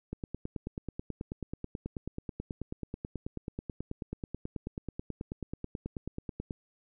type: click train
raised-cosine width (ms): 3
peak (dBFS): -23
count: 60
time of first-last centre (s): 0.13-6.508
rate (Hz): 9.25
effects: none